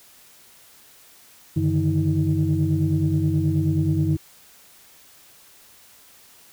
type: tone cluster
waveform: sine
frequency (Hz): 95.9 / 146.5 / 155.9 / 320.5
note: G2 / D3 / D#3 / E4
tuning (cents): -37 / -4 / +4 / -49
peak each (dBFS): -23 / -23 / -22 / -24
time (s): 1.56-4.17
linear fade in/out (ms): 10
effects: tanh soft clip ceiling -10 dBFS + white hiss -51 dBFS RMS until 6.52 s